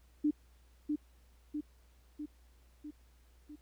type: tone with echo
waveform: sine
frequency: 298.2 Hz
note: D4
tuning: 27 cents sharp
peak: -26 dBFS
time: 0.24-0.31 s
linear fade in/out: 10 ms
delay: 650 ms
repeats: 5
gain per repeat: -4 dB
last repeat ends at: 3.56 s
effects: added 60 Hz sine -61 dBFS peak until 3.61 s + pink hiss -71 dBFS RMS until 3.61 s